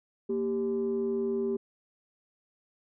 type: tone pair together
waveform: sine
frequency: 233.1 / 393.2 Hz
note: A#3 / G4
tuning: 0 / +5 cents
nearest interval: major sixth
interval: 905 cents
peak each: -31 / -27 dBFS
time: 0.29-1.57 s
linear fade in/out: 10 ms
effects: tanh soft clip ceiling -22 dBFS